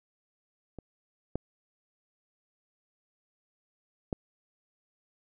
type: clicks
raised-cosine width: 2 ms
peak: -28 / -17 / -17 dBFS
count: 3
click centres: 0.787 / 1.356 / 4.128 s
effects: none